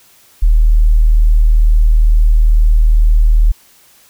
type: tone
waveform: sine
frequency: 38.89 Hz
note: D#1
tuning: in tune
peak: -5 dBFS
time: 0.42-3.52 s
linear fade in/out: 10 ms
effects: white hiss -47 dBFS RMS until 4.09 s